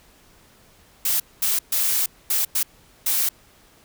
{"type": "noise bursts at uneven times", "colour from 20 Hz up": "blue", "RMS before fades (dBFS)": -21, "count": 6, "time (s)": [[1.05, 1.2], [1.42, 1.59], [1.72, 2.06], [2.3, 2.45], [2.55, 2.63], [3.06, 3.29]], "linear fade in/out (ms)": 5, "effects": ["pink hiss -54 dBFS RMS until 3.84 s"]}